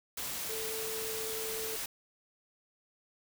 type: tone in noise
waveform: sine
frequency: 442.9 Hz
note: A4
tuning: 11 cents sharp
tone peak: -39 dBFS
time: 0.49-1.76 s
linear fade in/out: 5 ms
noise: white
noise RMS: -38 dBFS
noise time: 0.17-1.86 s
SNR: -4 dB
effects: none